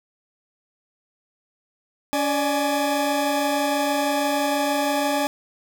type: tone cluster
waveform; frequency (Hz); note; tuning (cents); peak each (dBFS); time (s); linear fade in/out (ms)
40% pulse; 283.4 / 593 / 839; C#4 / D5 / G#5; +38 / +17 / +17; -24; 2.13-5.27; 0
effects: none